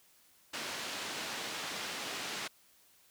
white band-pass noise, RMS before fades -40 dBFS, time 0.53-2.48 s, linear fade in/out 10 ms, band 170 to 4400 Hz, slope 12 dB/octave, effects white hiss -65 dBFS RMS until 3.1 s

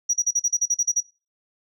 sine tone bursts, 5790 Hz, F#8, 38 cents flat, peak -15 dBFS, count 11, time 0.09-1.007 s, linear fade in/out 10 ms, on 47 ms, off 40 ms, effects noise-tail reverb RT60 0.3 s tail -22 dB re dry + tanh soft clip ceiling -14 dBFS

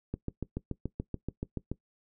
click train, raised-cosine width 3 ms, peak -20 dBFS, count 12, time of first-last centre 0.14-1.716 s, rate 6.98 Hz, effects noise-tail reverb RT60 0.1 s tail -19 dB re dry

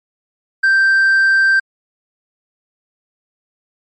triangle tone with hard clipping, 1568 Hz, G6, in tune, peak -8 dBFS, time 0.63-1.6 s, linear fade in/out 10 ms, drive 1 dB, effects MP3 32 kbps

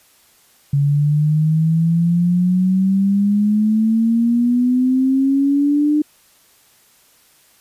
sine exponential sweep, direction up, 140.3 to 302.4 Hz, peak -12 dBFS, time 0.73-6.02 s, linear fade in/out 5 ms, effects white hiss -53 dBFS RMS until 7.6 s + resampled to 32000 Hz

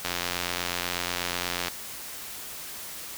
click train, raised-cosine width 0.2 ms, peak -10 dBFS, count 145, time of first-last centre 0.05-1.683 s, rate 88.2 Hz, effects white hiss -39 dBFS RMS until 3.17 s

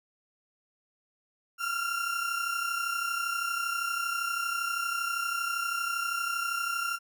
35% pulse tone pair together, 1360 / 1392.6 Hz, F6 / F6, -46 / -5 cents, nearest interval unison, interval 41 cents, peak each -32 / -29 dBFS, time 1.58-6.99 s, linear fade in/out 50 ms, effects none

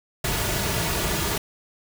pink noise with comb filter, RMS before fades -25 dBFS, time 0.24-1.38 s, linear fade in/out 5 ms, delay 3.8 ms, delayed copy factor -0.5, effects none

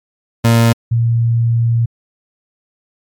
30% pulse / sine tone pair in turn, 115.8 / 116.46 Hz, A#2 / A#2, -11 / -1 cents, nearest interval unison, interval 10 cents, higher second, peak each -5 / -10 dBFS, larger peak first, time 0.44-0.73 / 0.91-1.86 s, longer second, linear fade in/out 10 ms, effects MP3 96 kbps

